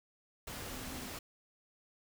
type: tone in noise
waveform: sine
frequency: 255.8 Hz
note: C4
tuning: 39 cents flat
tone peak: -49 dBFS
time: 0.72-1.11 s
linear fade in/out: 5 ms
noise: pink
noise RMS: -44 dBFS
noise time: 0.47-1.19 s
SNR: -8 dB
effects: none